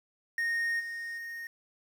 triangle tone with level steps, 1853 Hz, A#6, 11 cents flat, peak -26 / -34 / -36 dBFS, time 0.38-1.47 s, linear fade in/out 2 ms, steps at 0.79 / 1.17 s, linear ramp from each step 20 ms, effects 9-bit

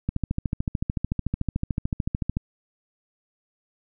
click train, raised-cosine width 5 ms, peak -12 dBFS, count 32, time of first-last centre 0.09-2.369 s, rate 13.6 Hz, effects none

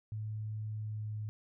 sine tone with pitch glide, 107.7 to 106.83 Hz, A2 to G#2, -37 to +49 cents, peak -36 dBFS, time 0.12-1.29 s, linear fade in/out 0 ms, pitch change -14 cents, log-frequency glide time 0.68-1.15 s, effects none

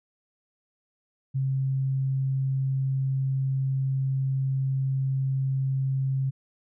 sine tone, 134 Hz, C3, 42 cents sharp, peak -23 dBFS, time 1.34-6.31 s, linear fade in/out 20 ms, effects none

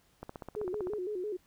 click train, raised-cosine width 1 ms, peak -27 dBFS, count 12, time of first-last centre 0.23-0.935 s, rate 15.6 Hz
sine tone with vibrato, 391.7 Hz, G4, 1 cent flat, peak -33 dBFS, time 0.56-1.37 s, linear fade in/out 10 ms, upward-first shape square, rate 5.9 Hz, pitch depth 130 cents each way
effects pink hiss -68 dBFS RMS until 1.46 s

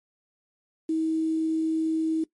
sine tone with quantisation, 319.9 Hz, D#4, 48 cents sharp, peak -22 dBFS, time 0.89-2.24 s, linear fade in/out 5 ms, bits 8, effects noise-tail reverb RT60 0.1 s tail -19 dB re dry + MP3 48 kbps

